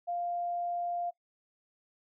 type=tone; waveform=sine; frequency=698.5 Hz; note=F5; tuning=in tune; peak=-31 dBFS; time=0.07-1.11 s; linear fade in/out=20 ms; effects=noise-tail reverb RT60 0.1 s tail -20 dB re dry